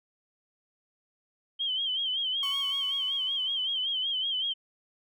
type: tone with vibrato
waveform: sine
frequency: 3136 Hz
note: G7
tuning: in tune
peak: -27 dBFS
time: 1.59-4.54 s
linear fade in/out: 20 ms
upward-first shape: sine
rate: 5.3 Hz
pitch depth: 83 cents each way
type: tone with exponential decay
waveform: sawtooth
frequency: 1108.7 Hz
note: C#6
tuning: in tune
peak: -32 dBFS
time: 2.43-4.18 s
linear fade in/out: 1 ms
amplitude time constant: 380 ms
effects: none